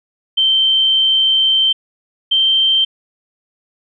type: tone pair in turn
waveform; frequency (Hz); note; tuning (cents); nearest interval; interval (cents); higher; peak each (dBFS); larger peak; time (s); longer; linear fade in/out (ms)
sine; 3117 / 3133; G7 / G7; -11 / -2; unison; 9; second; -10; neither; 0.37-1.73 / 2.31-2.85; first; 10
effects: none